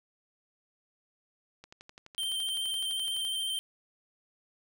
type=click train; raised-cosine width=0.2 ms; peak=-31 dBFS; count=20; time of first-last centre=1.64-3.25 s; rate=11.8 Hz
type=tone with vibrato; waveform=square; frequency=3136 Hz; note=G7; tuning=in tune; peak=-31 dBFS; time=2.18-3.59 s; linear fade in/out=0 ms; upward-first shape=square; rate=14 Hz; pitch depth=15 cents each way
effects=none